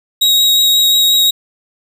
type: tone with vibrato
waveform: 40% pulse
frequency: 3800 Hz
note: A#7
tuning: 33 cents sharp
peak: -7 dBFS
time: 0.21-1.31 s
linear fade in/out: 10 ms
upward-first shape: triangle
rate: 5.6 Hz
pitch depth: 12 cents each way
effects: none